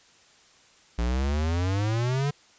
square exponential sweep, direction up, 56.8 to 146.83 Hz, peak -24 dBFS, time 0.98-2.31 s, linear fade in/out 10 ms, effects white hiss -57 dBFS RMS until 2.58 s + resampled to 16000 Hz

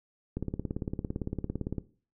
click train, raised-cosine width 3 ms, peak -19 dBFS, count 26, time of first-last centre 0.37-1.782 s, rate 17.7 Hz, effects noise-tail reverb RT60 0.4 s tail -17 dB re dry

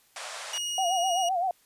pink band-pass noise, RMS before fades -39 dBFS, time 0.16-0.58 s, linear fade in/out 2 ms, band 560 to 9600 Hz, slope 48 dB/octave
25% pulse tone, 2882 Hz, F#7, 46 cents flat, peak -26 dBFS, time 0.53-1.29 s, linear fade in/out 5 ms
sine tone with vibrato, 726 Hz, F#5, 33 cents flat, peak -24 dBFS, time 0.78-1.51 s, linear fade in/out 2 ms, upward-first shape sine, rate 7.8 Hz, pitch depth 110 cents each way
effects white hiss -63 dBFS RMS until 1.65 s + resampled to 32000 Hz

